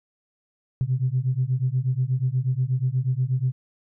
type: beating tone pair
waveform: sine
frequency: 124.6 / 132.9 Hz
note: B2 / C3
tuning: +16 / +27 cents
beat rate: 8.3 Hz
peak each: -23 dBFS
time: 0.81-3.52 s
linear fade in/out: 0 ms
effects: tanh soft clip ceiling -13 dBFS